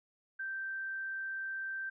sine tone, 1564 Hz, G6, 4 cents flat, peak -36 dBFS, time 0.39-1.9 s, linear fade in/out 10 ms, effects none

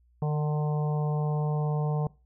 harmonic tone with a mistuned harmonic, 150.1 Hz, D3, 38 cents sharp, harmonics 1 / 3 / 4 / 5 / 6 / 7, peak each -25 / -35 / -41 / -38 / -42 / -45 dBFS, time 0.22-2.07 s, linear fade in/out 2 ms, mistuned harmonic 3, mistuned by +15 cents, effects noise-tail reverb RT60 0.3 s tail -22 dB re dry + added 60 Hz sine -60 dBFS peak until 2.25 s

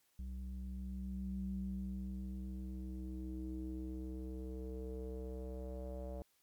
square tone with low-pass filter sweep, 63.7 Hz, C2, 46 cents flat, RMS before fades -43 dBFS, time 0.19-6.22 s, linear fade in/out 0 ms, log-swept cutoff 140 to 610 Hz, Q 5.1, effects white hiss -75 dBFS RMS until 6.42 s + MP3 96 kbps

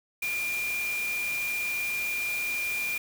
sine tone in noise, 2400 Hz, D7, 37 cents sharp, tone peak -28 dBFS, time 0.22-2.98 s, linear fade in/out 5 ms, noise white, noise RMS -38 dBFS, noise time 0.22-2.98 s, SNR +7 dB, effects none

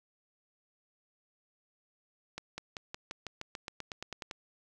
accelerating click train, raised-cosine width 0.2 ms, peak -22 dBFS, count 15, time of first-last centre 2.38-4.312 s, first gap 200 ms, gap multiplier 0.94, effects none

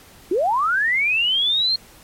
sine linear sweep, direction up, 321.6 to 4263 Hz, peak -16 dBFS, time 0.31-1.76 s, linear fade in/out 5 ms, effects pink hiss -47 dBFS RMS until 2.03 s + MP3 64 kbps

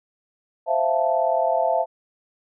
sine chord, F major seventh, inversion second, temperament equal, 523.3 / 659.3 / 698.5 / 880 Hz, C5 / E5 / F5 / A5, 0 / 0 / 0 / 0 cents, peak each -26 / -21 / -24 / -25 dBFS, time 0.66-1.86 s, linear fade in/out 50 ms, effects none

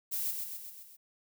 violet noise with echo, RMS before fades -34 dBFS, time 0.11-0.32 s, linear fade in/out 20 ms, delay 130 ms, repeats 5, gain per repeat -4 dB, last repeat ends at 0.97 s, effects none

